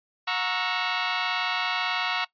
15% pulse chord, F# dominant seventh, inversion none, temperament equal with one note detuned, 726.4 / 932.3 / 1108.7 / 1318.5 Hz, F#5 / A#5 / C#6 / E6, -32 / 0 / 0 / 0 cents, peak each -24 dBFS, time 0.27-2.25 s, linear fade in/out 10 ms, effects noise-tail reverb RT60 0.1 s tail -20 dB re dry + resampled to 11025 Hz

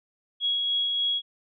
sine tone with tremolo, 3322 Hz, G#7, in tune, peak -22 dBFS, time 0.4-1.22 s, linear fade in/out 50 ms, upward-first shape sine, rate 3.4 Hz, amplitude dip 25%, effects none

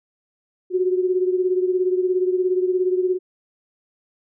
sine beating tone pair, 365.2 / 382.2 Hz, F#4 / G4, -23 / -44 cents, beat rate 17 Hz, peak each -18 / -24 dBFS, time 0.7-3.19 s, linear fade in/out 50 ms, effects none

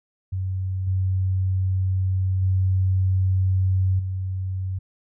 sine tone with level steps, 94 Hz, F#2, 28 cents sharp, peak -23 / -19 / -17 / -24 dBFS, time 0.32-4.79 s, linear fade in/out 10 ms, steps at 0.87 / 2.42 / 3.99 s, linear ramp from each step 5 ms, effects none

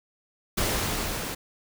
pink noise with level ramp, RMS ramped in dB -25 to -33 dBFS, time 0.57-1.35 s, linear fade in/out 10 ms, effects none

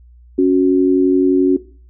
sine tone pair together, 277.2 / 368.8 Hz, C#4 / F#4, 0 / -6 cents, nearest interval perfect fourth, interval 494 cents, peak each -12 dBFS, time 0.38-1.57 s, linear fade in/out 10 ms, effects noise-tail reverb RT60 0.4 s tail -17 dB re dry + added 60 Hz sine -41 dBFS peak until 1.89 s

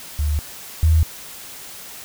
sine tone pair in turn, 74.5 / 79.95 Hz, D2 / D#2, +25 / +48 cents, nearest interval minor second, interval 123 cents, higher second, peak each -17 / -11 dBFS, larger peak second, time 0.19-0.39 / 0.83-1.03 s, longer neither, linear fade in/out 0 ms, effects white hiss -37 dBFS RMS until 2.04 s

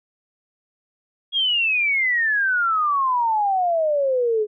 sine exponential sweep, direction down, 3322 to 414.3 Hz, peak -17 dBFS, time 1.32-4.47 s, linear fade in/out 50 ms, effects none

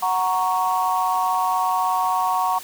sine chord, F# major, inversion none, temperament equal, 740 / 932.3 / 1108.7 Hz, F#5 / A#5 / C#6, 0 / 0 / 0 cents, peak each -22 dBFS, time 0.02-2.59 s, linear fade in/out 10 ms, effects tanh soft clip ceiling -10 dBFS + white hiss -38 dBFS RMS until 2.63 s

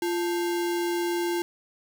sine tone with sample-and-hold, 346.1 Hz, F4, 16 cents flat, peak -24 dBFS, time 0.02-1.42 s, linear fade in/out 2 ms, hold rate 1225 Hz, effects none

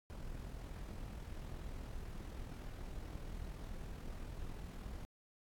brown noise with amplitude modulation, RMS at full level -44 dBFS, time 0.1-5.05 s, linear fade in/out 0 ms, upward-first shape sine, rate 41 Hz, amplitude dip 45%, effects AAC 64 kbps

